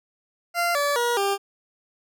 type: tone with pitch steps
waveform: 20% pulse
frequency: 692 / 575.2 / 478.1 / 397.4 Hz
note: F5 / D5 / A#4 / G4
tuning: -16 / -36 / +44 / +24 cents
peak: -16 dBFS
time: 0.54-1.38 s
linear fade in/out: 50 ms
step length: 210 ms
effects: none